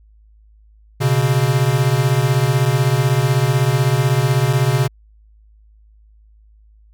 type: beating tone pair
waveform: square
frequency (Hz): 123.47 / 139.47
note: B2 / C#3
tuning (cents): 0 / +11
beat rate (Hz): 16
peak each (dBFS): -17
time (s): 1-4.88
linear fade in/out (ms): 20
effects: added 53 Hz sine -46 dBFS peak until 6.93 s

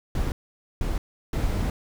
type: noise bursts at uneven times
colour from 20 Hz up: brown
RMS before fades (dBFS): -25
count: 3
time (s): 0.15-0.32 / 0.81-0.98 / 1.33-1.7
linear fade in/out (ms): 2
effects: none

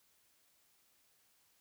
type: silence
effects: white hiss -72 dBFS RMS until 1.6 s

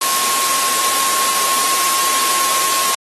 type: tone in noise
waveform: sine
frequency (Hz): 1079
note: C#6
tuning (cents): -47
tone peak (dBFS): -20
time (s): 0.01-2.95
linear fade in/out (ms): 5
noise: white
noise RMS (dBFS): -17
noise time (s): 0.01-2.95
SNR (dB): -6
effects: high-pass 300 Hz 12 dB/octave + AAC 32 kbps

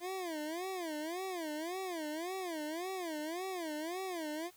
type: tone with vibrato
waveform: 25% pulse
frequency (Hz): 338.6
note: E4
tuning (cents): +46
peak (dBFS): -34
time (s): 0-4.51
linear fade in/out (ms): 50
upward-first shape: sine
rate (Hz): 1.8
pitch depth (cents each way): 210
effects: white hiss -63 dBFS RMS until 4.56 s

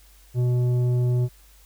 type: tone with tanh clipping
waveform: sine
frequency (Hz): 123.47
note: B2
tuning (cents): 0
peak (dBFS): -20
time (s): 0.34-1.29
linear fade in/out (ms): 50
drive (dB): 9
effects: added 50 Hz sine -51 dBFS peak until 1.65 s + white hiss -56 dBFS RMS until 1.65 s

